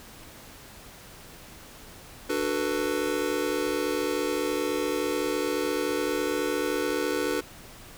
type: chord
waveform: square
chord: B minor seventh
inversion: first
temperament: just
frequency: 296.3 / 370.4 / 444.5 / 493.9 Hz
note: D4 / F#4 / A4 / B4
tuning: +15 / +2 / +18 / 0 cents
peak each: -32 dBFS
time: 2.29-7.41 s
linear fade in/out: 10 ms
effects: pink hiss -47 dBFS RMS until 7.97 s